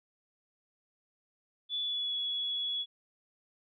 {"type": "tone with pitch glide", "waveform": "sine", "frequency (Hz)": [3450, 3377], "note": ["A7", "G#7"], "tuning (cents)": [-35, 28], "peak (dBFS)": -31, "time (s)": [1.69, 2.86], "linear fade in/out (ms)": 50, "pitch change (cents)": -37, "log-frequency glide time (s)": [1.81, 2.15], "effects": []}